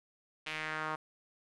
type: tone with band-pass filter sweep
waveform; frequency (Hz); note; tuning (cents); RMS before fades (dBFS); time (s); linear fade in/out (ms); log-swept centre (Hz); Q
sawtooth; 155.7; D#3; +2; -38; 0.46-0.96; 10; 2700 to 1100; 2.3
effects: resampled to 22050 Hz + 10-bit